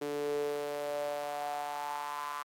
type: tone with high-pass filter sweep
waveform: sawtooth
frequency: 145.7 Hz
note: D3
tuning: 13 cents flat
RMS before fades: -36 dBFS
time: 0.01-2.43 s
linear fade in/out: 10 ms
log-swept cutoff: 370 to 1100 Hz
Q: 6.6
effects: AAC 64 kbps